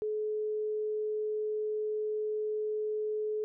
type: tone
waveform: sine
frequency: 427.4 Hz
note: G#4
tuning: 50 cents sharp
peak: -30 dBFS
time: 0.02-3.44 s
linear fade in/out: 0 ms
effects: none